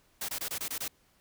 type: noise bursts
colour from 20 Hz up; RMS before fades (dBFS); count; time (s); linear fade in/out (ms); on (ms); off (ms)
white; -35; 7; 0.21-0.88; 5; 76; 23
effects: pink hiss -67 dBFS RMS until 1.2 s